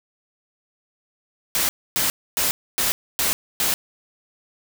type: noise bursts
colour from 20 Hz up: white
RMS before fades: -21 dBFS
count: 6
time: 1.55-3.74 s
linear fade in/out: 0 ms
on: 140 ms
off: 270 ms
effects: none